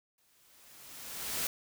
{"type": "noise with exponential growth", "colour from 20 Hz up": "white", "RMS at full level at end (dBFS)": -32, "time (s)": [0.18, 1.47], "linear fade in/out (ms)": 2, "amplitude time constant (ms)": 280, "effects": []}